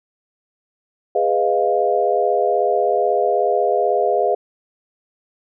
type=chord; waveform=sine; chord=F half-diminished seventh; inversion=first; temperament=equal with one note detuned; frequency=411.5 / 493.9 / 622.3 / 698.5 Hz; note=Ab4 / Cb5 / Eb5 / F5; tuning=-16 / 0 / 0 / 0 cents; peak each=-20 / -21 / -21 / -19 dBFS; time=1.15-4.35 s; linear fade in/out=5 ms; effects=none